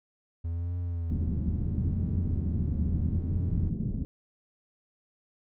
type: tone with vibrato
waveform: triangle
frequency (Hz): 82.8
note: E2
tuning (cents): +8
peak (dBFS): -27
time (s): 0.44-3.7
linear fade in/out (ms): 10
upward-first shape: triangle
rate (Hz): 0.75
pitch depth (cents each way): 120
type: low-pass noise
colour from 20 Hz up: white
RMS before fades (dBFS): -31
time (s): 1.1-4.05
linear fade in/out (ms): 0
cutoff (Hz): 210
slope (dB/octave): 24
effects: none